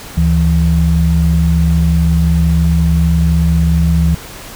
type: tone pair together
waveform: sine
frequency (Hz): 73.42 / 164.82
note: D2 / E3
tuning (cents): 0 / 0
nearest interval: octave + major second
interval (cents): 1400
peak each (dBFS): -11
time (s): 0.17-4.15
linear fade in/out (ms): 5
effects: pink hiss -31 dBFS RMS until 4.55 s